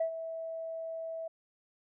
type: tone with ADSR envelope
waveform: sine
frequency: 653 Hz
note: E5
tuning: 17 cents flat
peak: -25 dBFS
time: 0-1.28 s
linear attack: 7 ms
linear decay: 94 ms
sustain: -11 dB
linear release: 7 ms
effects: tanh soft clip ceiling -23 dBFS